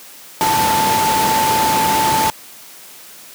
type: tone in noise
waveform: sine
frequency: 881 Hz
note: A5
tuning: 2 cents sharp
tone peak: -14 dBFS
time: 0.41-2.3 s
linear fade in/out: 0 ms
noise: pink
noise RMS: -18 dBFS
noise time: 0.41-2.3 s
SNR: +1 dB
effects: white hiss -39 dBFS RMS until 3.34 s + high-pass 150 Hz 12 dB/octave